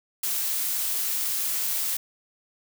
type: noise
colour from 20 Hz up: blue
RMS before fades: -27 dBFS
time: 0.23-1.97 s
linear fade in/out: 5 ms
effects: none